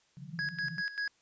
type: band-pass noise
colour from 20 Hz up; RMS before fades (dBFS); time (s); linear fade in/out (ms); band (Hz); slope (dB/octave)
white; -44; 0.17-0.83; 0; 140 to 180; 96
type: tone with tremolo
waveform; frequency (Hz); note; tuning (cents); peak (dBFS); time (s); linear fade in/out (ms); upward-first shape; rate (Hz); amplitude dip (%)
square; 1661.2; G#6; 0; -32; 0.39-1.08; 0; square; 5.1; 75
effects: white hiss -69 dBFS RMS until 1.21 s + resampled to 16000 Hz